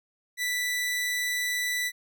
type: tone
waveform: sawtooth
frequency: 1975.5 Hz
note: B6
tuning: in tune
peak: -23 dBFS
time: 0.37-1.92 s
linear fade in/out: 50 ms
effects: none